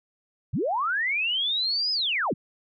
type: linear two-way sweep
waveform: sine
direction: up then down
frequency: 81 to 5110 to 81 Hz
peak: -23 dBFS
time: 0.53-2.34 s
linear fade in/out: 10 ms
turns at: 1.92 s
effects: none